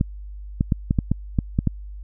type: clicks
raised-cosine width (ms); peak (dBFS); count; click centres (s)
5; -6; 9; 0.011 / 0.609 / 0.722 / 0.909 / 0.988 / 1.116 / 1.388 / 1.589 / 1.673
effects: added 50 Hz sine -33 dBFS peak until 2.03 s